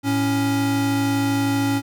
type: tone pair together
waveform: square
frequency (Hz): 110.5 / 278.7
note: A2 / C#4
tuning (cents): +8 / +9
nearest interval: octave + major third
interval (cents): 1601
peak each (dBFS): -25 / -20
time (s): 0.03-1.82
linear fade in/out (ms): 50
effects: none